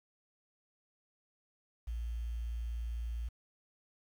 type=tone with quantisation; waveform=sine; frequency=57.8 Hz; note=A#1; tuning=14 cents flat; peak=-35 dBFS; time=1.87-3.29 s; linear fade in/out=10 ms; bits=10; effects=none